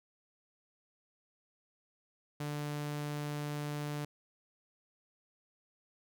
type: tone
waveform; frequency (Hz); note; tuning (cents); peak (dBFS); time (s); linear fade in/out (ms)
sawtooth; 147.4; D3; +7; -32; 2.4-4.05; 5
effects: none